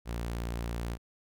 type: tone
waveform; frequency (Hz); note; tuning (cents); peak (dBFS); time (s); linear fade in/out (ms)
sawtooth; 58.2; A#1; -2; -29; 0.05-0.98; 50
effects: none